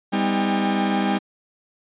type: tone cluster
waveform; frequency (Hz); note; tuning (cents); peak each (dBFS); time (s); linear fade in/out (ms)
40% pulse; 199 / 253.2 / 316.2 / 803; G3 / B3 / D#4 / G5; +26 / +43 / +28 / +41; -21 / -26 / -26 / -25; 0.12-1.19; 20
effects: resampled to 8000 Hz